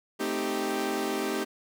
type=chord; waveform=sawtooth; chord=A half-diminished seventh; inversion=none; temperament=equal; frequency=220 / 261.6 / 311.1 / 392 Hz; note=A3 / C4 / Eb4 / G4; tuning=0 / 0 / 0 / 0 cents; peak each=-32 / -31 / -30 / -27 dBFS; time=0.19-1.45 s; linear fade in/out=20 ms; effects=none